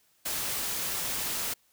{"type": "noise", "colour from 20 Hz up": "white", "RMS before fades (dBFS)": -32, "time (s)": [0.25, 1.54], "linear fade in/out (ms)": 10, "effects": ["white hiss -67 dBFS RMS until 1.72 s"]}